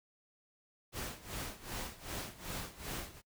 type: noise with tremolo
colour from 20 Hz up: pink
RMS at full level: -40 dBFS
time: 0.92-3.22 s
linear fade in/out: 50 ms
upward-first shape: sine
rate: 2.6 Hz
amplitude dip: 85%
effects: noise-tail reverb RT60 0.1 s tail -23 dB re dry